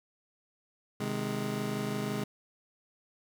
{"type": "chord", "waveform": "25% pulse", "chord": "Ab major", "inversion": "first", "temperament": "just", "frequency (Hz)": [129.78, 155.74, 207.7], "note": ["C3", "Eb3", "Ab3"], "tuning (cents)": [-14, 2, 0], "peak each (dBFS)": [-33, -36, -30], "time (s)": [1, 2.24], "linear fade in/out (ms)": 5, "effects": []}